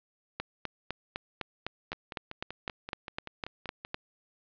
two click trains, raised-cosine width 0.3 ms, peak -23 / -17 dBFS, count 11 / 15, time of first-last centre 1.93-3.849 / 0.4-3.944 s, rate 5.21 / 3.95 Hz, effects resampled to 11025 Hz + 9-bit

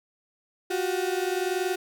35% pulse tone pair together, 359.6 / 380.3 Hz, F#4 / F#4, -49 / +48 cents, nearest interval minor second, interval 97 cents, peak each -26 / -27 dBFS, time 0.7-1.76 s, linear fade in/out 10 ms, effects none

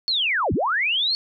sine linear two-way sweep, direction down then up, 4440 to 58.27 to 4440 Hz, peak -19 dBFS, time 0.08-1.15 s, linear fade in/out 0 ms, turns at 0.53 s, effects none

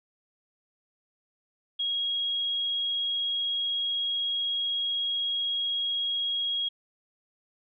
sine tone, 3292 Hz, G#7, 16 cents flat, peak -26 dBFS, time 1.79-6.69 s, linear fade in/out 10 ms, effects none

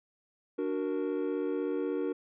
triangle chord, D augmented, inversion none, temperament equal, 293.7 / 370 / 466.2 Hz, D4 / F#4 / A#4, 0 / 0 / 0 cents, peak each -32 dBFS, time 0.58-2.13 s, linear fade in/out 10 ms, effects resampled to 8000 Hz

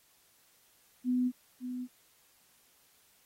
sine tone with echo, 250 Hz, B3, 21 cents sharp, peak -26 dBFS, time 1.04-1.32 s, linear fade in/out 50 ms, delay 560 ms, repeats 1, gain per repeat -9 dB, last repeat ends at 1.88 s, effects white hiss -66 dBFS RMS until 3.25 s + AAC 48 kbps

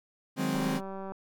40% pulse chord, Ab dominant seventh, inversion second, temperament equal, 155.56 / 185 / 207.7 / 261.6 Hz, Eb3 / Gb3 / Ab3 / C4, 0 / 0 / 0 / 0 cents, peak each -34 / -34 / -34 / -30 dBFS, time 0.36-0.81 s, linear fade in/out 50 ms
click train, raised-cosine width 1 ms, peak -27 dBFS, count 111, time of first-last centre 0.55-1.12 s, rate 193 Hz
effects none

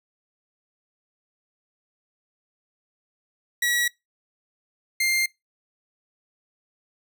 sawtooth tone pair in turn, 1926 / 2106 Hz, B6 / C7, -44 / +11 cents, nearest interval major second, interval 155 cents, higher second, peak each -17 dBFS, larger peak neither, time 3.62-3.88 / 5-5.26 s, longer neither, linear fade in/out 5 ms, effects noise-tail reverb RT60 0.2 s tail -24 dB re dry

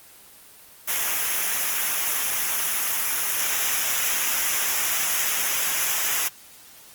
white noise with comb filter, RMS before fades -24 dBFS, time 0.87-6.29 s, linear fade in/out 20 ms, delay 0.23 ms, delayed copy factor -0.7, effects white hiss -48 dBFS RMS until 6.94 s + Opus 24 kbps

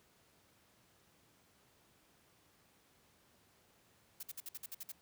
blue noise bursts, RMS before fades -45 dBFS, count 9, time 4.2-4.919 s, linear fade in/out 5 ms, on 31 ms, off 55 ms, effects pink hiss -69 dBFS RMS until 5.01 s + high-pass 80 Hz 12 dB/octave

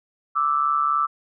sine tone pair together, 1173 / 1316.6 Hz, D6 / E6, -2 / -3 cents, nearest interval major second, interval 199 cents, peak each -21 dBFS, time 0.35-1.07 s, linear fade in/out 20 ms, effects none

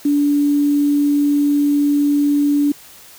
sine tone with quantisation, 289 Hz, D4, 28 cents flat, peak -12 dBFS, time 0.05-2.72 s, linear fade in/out 5 ms, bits 6, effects white hiss -42 dBFS RMS until 3.18 s

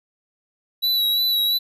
square tone with vibrato, 3922 Hz, B7, 13 cents flat, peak -18 dBFS, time 0.82-1.59 s, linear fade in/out 20 ms, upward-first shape sine, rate 2.9 Hz, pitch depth 31 cents each way, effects none

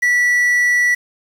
triangle tone with quantisation, 1950 Hz, B6, 23 cents flat, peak -10 dBFS, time 0.02-0.95 s, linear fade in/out 10 ms, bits 6, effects none

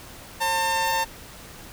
sawtooth tone pair together, 535.7 / 901 Hz, C5 / A5, +41 / +41 cents, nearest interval major sixth, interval 900 cents, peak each -28 / -18 dBFS, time 0.4-1.05 s, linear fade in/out 20 ms, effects pink hiss -43 dBFS RMS until 1.72 s

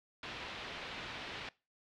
white low-pass noise, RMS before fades -45 dBFS, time 0.23-1.49 s, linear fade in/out 2 ms, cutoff 3600 Hz, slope 24 dB/octave, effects noise-tail reverb RT60 0.3 s tail -22 dB re dry

